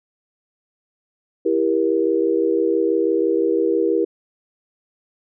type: chord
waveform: sine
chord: E diminished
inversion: none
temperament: just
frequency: 329.6 / 395.6 / 474.7 Hz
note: E4 / G4 / Bb4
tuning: 0 / +16 / +31 cents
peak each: -20 dBFS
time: 1.45-4.05 s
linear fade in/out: 10 ms
effects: none